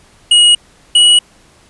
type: tone pair in turn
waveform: square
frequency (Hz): 2895 / 2920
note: F#7 / F#7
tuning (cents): -38 / -24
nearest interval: unison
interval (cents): 14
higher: second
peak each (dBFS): -5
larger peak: neither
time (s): 0.31-0.55 / 0.95-1.19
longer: neither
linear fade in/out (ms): 5
effects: pink hiss -47 dBFS RMS until 1.69 s + resampled to 24000 Hz